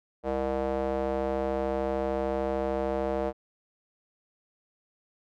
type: tone with band-pass filter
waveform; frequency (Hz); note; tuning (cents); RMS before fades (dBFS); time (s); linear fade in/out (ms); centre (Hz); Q
square; 66.7; C2; +34; -29; 0.23-3.33; 50; 570; 2.4
effects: none